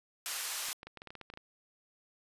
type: band-pass noise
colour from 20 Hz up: white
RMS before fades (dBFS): -38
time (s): 0.26-0.73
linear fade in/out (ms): 0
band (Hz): 850 to 11000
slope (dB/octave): 12
type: clicks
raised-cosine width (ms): 0.3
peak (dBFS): -30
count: 12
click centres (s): 0.686 / 0.831 / 0.87 / 0.973 / 1.019 / 1.073 / 1.105 / 1.153 / 1.213 / 1.301 / 1.338 / 1.374
effects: resampled to 32000 Hz